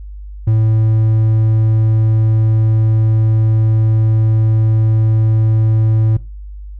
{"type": "tone with hard clipping", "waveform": "triangle", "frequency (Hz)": 110, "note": "A2", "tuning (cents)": 0, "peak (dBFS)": -10, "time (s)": [0.47, 6.17], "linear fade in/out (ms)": 5, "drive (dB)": 6, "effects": ["noise-tail reverb RT60 0.3 s tail -20 dB re dry", "added 50 Hz sine -27 dBFS peak until 6.79 s"]}